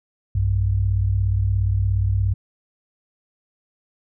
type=tone pair together; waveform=sine; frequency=60.5 / 97.55 Hz; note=B1 / G2; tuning=-35 / -8 cents; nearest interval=minor sixth; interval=827 cents; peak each=-22 / -18 dBFS; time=0.35-2.34 s; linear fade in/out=5 ms; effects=none